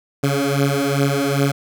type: beating tone pair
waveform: 15% pulse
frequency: 138.59 / 141.09 Hz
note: C#3 / C#3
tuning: 0 / +31 cents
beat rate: 2.5 Hz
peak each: -13 dBFS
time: 0.23-1.52 s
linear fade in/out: 10 ms
effects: none